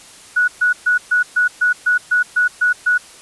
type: tone bursts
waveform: sine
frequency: 1467 Hz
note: F#6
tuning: 15 cents flat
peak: -11 dBFS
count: 11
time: 0.36-2.98 s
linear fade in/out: 10 ms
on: 120 ms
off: 130 ms
effects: white hiss -41 dBFS RMS until 3.21 s + resampled to 24000 Hz